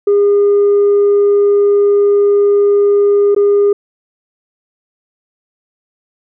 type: tone with dropouts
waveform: sine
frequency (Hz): 406.4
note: G#4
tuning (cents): -38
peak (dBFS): -5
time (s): 0.07-3.73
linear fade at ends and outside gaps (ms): 5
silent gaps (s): 3.348-3.363
effects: tanh soft clip ceiling -5 dBFS